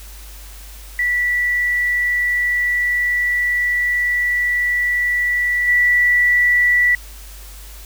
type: tone with level steps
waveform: sine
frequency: 1958 Hz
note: B6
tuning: 15 cents flat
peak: -15 / -11 dBFS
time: 0.99-6.95 s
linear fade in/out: 2 ms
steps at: 5.67 s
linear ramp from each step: 20 ms
effects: added 50 Hz sine -35 dBFS peak until 7.85 s + white hiss -41 dBFS RMS until 7.85 s